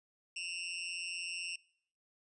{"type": "tone with amplitude modulation", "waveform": "sawtooth", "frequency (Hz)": 2727, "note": "F7", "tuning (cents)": -42, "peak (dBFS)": -31, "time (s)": [0.36, 1.56], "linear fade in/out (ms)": 5, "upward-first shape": "sine", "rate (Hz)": 176, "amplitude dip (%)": 90, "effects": ["noise-tail reverb RT60 0.7 s tail -24 dB re dry", "resampled to 22050 Hz"]}